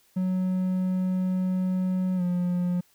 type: tone with pitch glide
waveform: triangle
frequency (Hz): 185 to 177.77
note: F#3 to F3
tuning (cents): 0 to +31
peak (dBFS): -21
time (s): 0.16-2.81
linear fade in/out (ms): 10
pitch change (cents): -69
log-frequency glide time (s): 2.16-2.22
effects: white hiss -63 dBFS RMS until 2.94 s